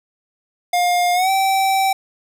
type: tone with pitch glide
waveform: square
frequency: 709 to 773.2 Hz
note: F5 to G5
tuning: +26 to -24 cents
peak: -15 dBFS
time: 0.73-1.93 s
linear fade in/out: 5 ms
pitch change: +150 cents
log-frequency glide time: 1.14-1.3 s
effects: none